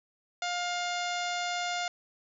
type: harmonic tone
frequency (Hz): 707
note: F5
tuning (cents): +21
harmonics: 1 / 2 / 3 / 4 / 5 / 6 / 7 / 8 / 9 / 10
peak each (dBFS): -33 / -37 / -38 / -42 / -40 / -44 / -45 / -48 / -48 / -46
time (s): 0.42-1.88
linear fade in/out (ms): 2
effects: none